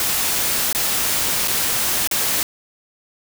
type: noise with dropouts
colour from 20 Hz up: white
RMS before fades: -20 dBFS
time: 0-2.43 s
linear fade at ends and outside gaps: 1 ms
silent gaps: 0.728-0.748 / 1.476-1.481 / 2.074-2.112 s
effects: none